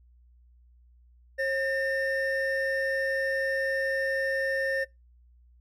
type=tone pair together; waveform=triangle; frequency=538.7 / 1812 Hz; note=C#5 / A#6; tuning=-50 / -50 cents; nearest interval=octave + major sixth; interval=2100 cents; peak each=-26 / -27 dBFS; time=1.38-4.85 s; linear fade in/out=20 ms; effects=noise-tail reverb RT60 0.2 s tail -24 dB re dry + added 60 Hz sine -55 dBFS peak until 5.6 s